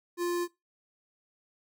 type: tone with notch filter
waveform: square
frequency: 349.2 Hz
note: F4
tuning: in tune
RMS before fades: -30 dBFS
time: 0.17-0.48 s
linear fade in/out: 50 ms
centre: 2900 Hz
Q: 2
effects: noise-tail reverb RT60 0.2 s tail -19 dB re dry